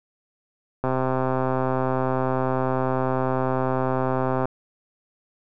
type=click train; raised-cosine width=1 ms; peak=-10 dBFS; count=471; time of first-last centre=0.84-4.455 s; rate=130 Hz; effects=none